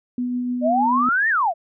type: tone with tremolo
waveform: sine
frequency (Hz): 246.9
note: B3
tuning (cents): 0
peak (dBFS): -20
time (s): 0.18-1.09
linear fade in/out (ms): 2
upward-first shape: triangle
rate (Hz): 6.7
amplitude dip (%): 25
type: exponential two-way sweep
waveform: sine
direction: up then down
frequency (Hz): 582 to 1878 to 623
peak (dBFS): -16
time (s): 0.61-1.54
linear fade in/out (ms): 50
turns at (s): 1.29
effects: none